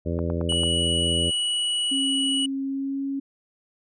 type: harmonic tone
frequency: 84.4 Hz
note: E2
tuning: 41 cents sharp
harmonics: 1 / 2 / 3 / 4 / 5 / 6 / 7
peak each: -27 / -30 / -32 / -33 / -34 / -35 / -35 dBFS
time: 0.05-1.31 s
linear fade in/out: 20 ms
type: click train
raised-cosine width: 1 ms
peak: -19 dBFS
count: 5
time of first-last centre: 0.19-0.634 s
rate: 9 Hz
type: tone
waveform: square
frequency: 2934 Hz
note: F#7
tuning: 15 cents flat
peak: -23 dBFS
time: 0.49-2.46 s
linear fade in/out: 5 ms
type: tone with pitch glide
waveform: sine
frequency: 271.4 to 274.9 Hz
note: C#4 to C#4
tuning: -36 to -14 cents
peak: -25 dBFS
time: 1.91-3.2 s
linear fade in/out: 10 ms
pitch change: +22 cents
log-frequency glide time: 2.65-3.03 s
effects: resampled to 24000 Hz